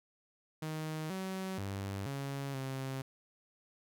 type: tone with pitch steps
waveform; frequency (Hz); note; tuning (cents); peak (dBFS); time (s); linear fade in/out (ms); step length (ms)
sawtooth; 156.4 / 189.3 / 98.4 / 138.5 / 133.5; D#3 / F#3 / G2 / C#3 / C3; +9 / +40 / +7 / -1 / +35; -33; 0.62-3.02; 5; 480
effects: none